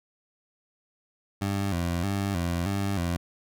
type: tone with vibrato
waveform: 20% pulse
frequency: 92.5 Hz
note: F#2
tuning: in tune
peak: -21 dBFS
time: 1.41-3.17 s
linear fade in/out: 10 ms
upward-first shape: square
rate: 1.6 Hz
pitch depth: 120 cents each way
effects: none